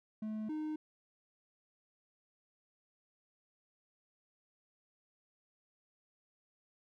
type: tone pair in turn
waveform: triangle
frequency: 216.1 / 308 Hz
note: A3 / D#4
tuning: -31 / -17 cents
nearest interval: tritone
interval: 614 cents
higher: second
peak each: -35 / -34 dBFS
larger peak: second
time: 0.22-0.49 / 0.49-0.76 s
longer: neither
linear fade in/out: 5 ms
effects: none